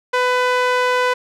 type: tone with band-pass filter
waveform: sawtooth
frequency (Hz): 499.8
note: B4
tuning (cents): +21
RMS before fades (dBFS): -17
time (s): 0.13-1.14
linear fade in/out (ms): 10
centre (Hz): 1300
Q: 0.75
effects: none